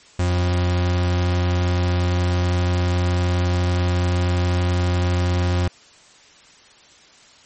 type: tone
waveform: 40% pulse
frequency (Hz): 88.8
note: F2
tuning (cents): +29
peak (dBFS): -16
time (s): 0.19-5.68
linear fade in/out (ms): 5
effects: white hiss -49 dBFS RMS until 7.45 s + MP3 32 kbps